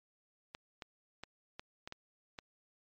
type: clicks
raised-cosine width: 0.2 ms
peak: -26 dBFS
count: 7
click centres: 0.549 / 0.822 / 1.236 / 1.595 / 1.875 / 1.924 / 2.388 s
effects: low-pass 5000 Hz 12 dB/octave + MP3 64 kbps